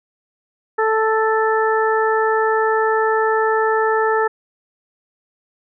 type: harmonic tone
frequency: 440 Hz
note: A4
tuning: in tune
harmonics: 1 / 2 / 3 / 4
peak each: -17 / -20 / -22 / -23 dBFS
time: 0.78-4.28 s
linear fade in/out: 10 ms
effects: none